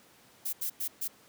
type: noise bursts at uneven times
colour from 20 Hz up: violet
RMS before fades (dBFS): -33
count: 4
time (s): 0.45-0.53 / 0.61-0.7 / 0.8-0.88 / 1.01-1.08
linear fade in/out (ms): 10
effects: pink hiss -59 dBFS RMS until 1.28 s + high-pass 150 Hz 12 dB/octave